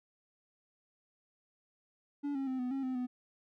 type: tone with pitch steps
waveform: triangle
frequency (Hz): 286.6 / 270.9 / 259.8 / 249.7 / 270.8 / 257.9 / 249.6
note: D4 / C#4 / C4 / B3 / C#4 / C4 / B3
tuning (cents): -42 / -40 / -12 / +19 / -40 / -25 / +19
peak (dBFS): -31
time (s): 2.23-3.07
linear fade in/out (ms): 20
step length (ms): 120
effects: none